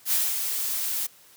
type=noise with ADSR envelope; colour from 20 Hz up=blue; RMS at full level=-22 dBFS; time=0.05-1.07 s; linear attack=73 ms; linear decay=210 ms; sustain=-6 dB; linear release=10 ms; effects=white hiss -54 dBFS RMS until 1.36 s + high-pass 80 Hz 12 dB/octave